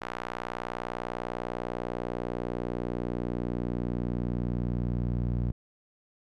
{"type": "tone with band-pass filter sweep", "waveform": "sawtooth", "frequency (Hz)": 60, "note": "B1", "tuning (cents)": -49, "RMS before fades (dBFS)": -32, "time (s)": [0.01, 5.52], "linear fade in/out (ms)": 10, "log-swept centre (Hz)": [1200, 130], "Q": 1, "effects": []}